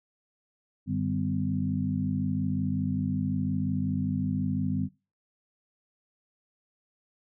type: tone cluster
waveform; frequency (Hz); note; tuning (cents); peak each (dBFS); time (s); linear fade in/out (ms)
sine; 95.8 / 149.4 / 194.9 / 254; G2 / D3 / G3 / B3; -39 / +30 / -10 / +49; -33 / -32 / -31 / -31; 0.86-4.89; 50
effects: noise-tail reverb RT60 0.3 s tail -21 dB re dry